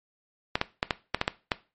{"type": "clicks", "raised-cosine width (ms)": 0.3, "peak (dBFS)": -7, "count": 8, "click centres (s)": [0.555, 0.614, 0.829, 0.908, 1.146, 1.214, 1.279, 1.518], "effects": ["noise-tail reverb RT60 0.3 s tail -17 dB re dry", "MP3 32 kbps"]}